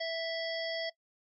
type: harmonic tone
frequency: 659.3 Hz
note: E5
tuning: in tune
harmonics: 1 / 3 / 5 / 7 / 8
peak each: -35 / -40 / -42 / -43 / -44 dBFS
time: 0-0.9 s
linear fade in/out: 10 ms
effects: noise-tail reverb RT60 0.1 s tail -20 dB re dry